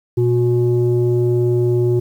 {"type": "tone pair together", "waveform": "sine", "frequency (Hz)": [120.7, 361.7], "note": ["B2", "F#4"], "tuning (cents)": [-39, -39], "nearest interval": "octave + perfect fifth", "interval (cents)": 1900, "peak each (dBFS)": -14, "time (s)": [0.17, 2], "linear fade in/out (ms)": 10, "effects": ["tanh soft clip ceiling -8 dBFS", "8-bit"]}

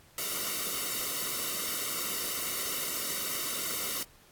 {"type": "noise with comb filter", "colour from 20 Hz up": "white", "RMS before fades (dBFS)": -33, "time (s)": [0.18, 4.03], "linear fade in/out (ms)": 2, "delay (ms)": 1.2, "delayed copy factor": -0.85, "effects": ["pink hiss -59 dBFS RMS until 4.31 s", "AAC 64 kbps"]}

